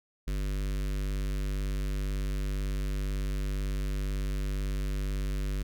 square tone with notch filter, 49 Hz, G1, in tune, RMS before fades -31 dBFS, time 0.27-5.63 s, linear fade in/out 10 ms, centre 810 Hz, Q 0.86, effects none

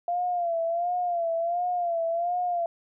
sine tone with vibrato, 690 Hz, F5, 21 cents flat, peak -24 dBFS, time 0.08-2.66 s, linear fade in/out 2 ms, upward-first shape sine, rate 1.4 Hz, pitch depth 72 cents each way, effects none

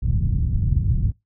white low-pass noise, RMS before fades -20 dBFS, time 0.02-1.12 s, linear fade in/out 10 ms, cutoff 130 Hz, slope 24 dB/octave, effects noise-tail reverb RT60 0.2 s tail -23 dB re dry

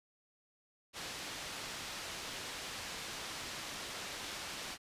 white low-pass noise, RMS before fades -44 dBFS, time 0.93-4.78 s, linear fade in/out 50 ms, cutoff 5100 Hz, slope 12 dB/octave, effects resampled to 32000 Hz

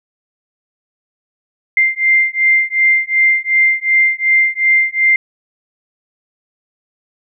sine beating tone pair, 2093 / 2095.7 Hz, C7 / C7, 0 / +2 cents, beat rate 2.7 Hz, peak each -13 dBFS, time 1.77-5.16 s, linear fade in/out 2 ms, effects none

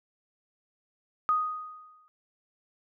sine tone with exponential decay, 1244.5 Hz, D#6, in tune, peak -20 dBFS, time 1.29-2.08 s, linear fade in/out 0 ms, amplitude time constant 170 ms, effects none

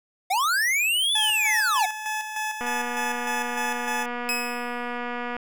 square linear two-way sweep, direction up then down, 698.5 to 3520 to 698.5 Hz, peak -21 dBFS, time 0.3-1.86 s, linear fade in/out 10 ms, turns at 1.14 s
20% pulse tone with tremolo, 860 Hz, A5, 40 cents flat, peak -21 dBFS, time 1.15-4.06 s, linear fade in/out 5 ms, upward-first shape square, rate 3.3 Hz, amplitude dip 50%
click train, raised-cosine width 0.5 ms, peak -17 dBFS, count 668, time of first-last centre 2.61-5.366 s, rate 242 Hz
sawtooth tone with exponential decay, 2550 Hz, D#7, 42 cents sharp, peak -19 dBFS, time 4.29-4.98 s, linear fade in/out 0 ms, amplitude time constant 150 ms
effects none

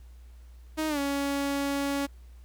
sawtooth tone with pitch glide, 312.8 to 280.3 Hz, D#4 to C#4, +9 to +19 cents, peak -23 dBFS, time 0.77-2.07 s, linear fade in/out 20 ms, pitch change -190 cents, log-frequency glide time 0.88-0.99 s, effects added 60 Hz sine -46 dBFS peak until 2.44 s + pink hiss -65 dBFS RMS until 2.44 s

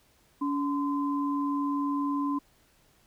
sine tone pair together, 283.8 / 1027.8 Hz, C#4 / C6, +41 / -31 cents, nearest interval octave + minor seventh, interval 2228 cents, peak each -27 / -32 dBFS, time 0.41-2.39 s, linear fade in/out 10 ms, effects pink hiss -64 dBFS RMS until 3.06 s

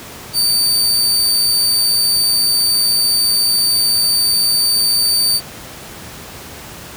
sawtooth tone with amplitude modulation, 4598 Hz, D8, 37 cents flat, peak -8 dBFS, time 0.33-5.41 s, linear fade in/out 50 ms, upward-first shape sine, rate 114 Hz, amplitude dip 25%, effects pink hiss -33 dBFS RMS until 6.96 s + high-pass 60 Hz 12 dB/octave

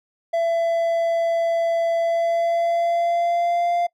triangle tone with pitch glide, 670 to 695.2 Hz, E5 to F5, +28 to -8 cents, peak -16 dBFS, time 0.33-3.87 s, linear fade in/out 10 ms, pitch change +64 cents, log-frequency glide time 1.99-3.75 s, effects noise-tail reverb RT60 0.1 s tail -23 dB re dry

